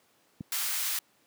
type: click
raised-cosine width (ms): 5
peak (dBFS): -18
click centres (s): 0.408
type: high-pass noise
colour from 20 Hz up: white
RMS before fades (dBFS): -31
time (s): 0.52-0.99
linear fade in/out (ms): 2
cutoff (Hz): 1200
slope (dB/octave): 12
effects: pink hiss -66 dBFS RMS until 1.26 s + high-pass 200 Hz 12 dB/octave